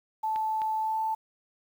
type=tone with pitch glide; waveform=sine; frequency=874 to 881.1 Hz; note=A5 to A5; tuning=-12 to +2 cents; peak=-26 dBFS; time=0.23-1.15 s; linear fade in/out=10 ms; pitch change=+14 cents; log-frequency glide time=0.8-0.99 s
type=clicks; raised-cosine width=0.3 ms; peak=-26 dBFS; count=2; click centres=0.36 / 0.618 s
effects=9-bit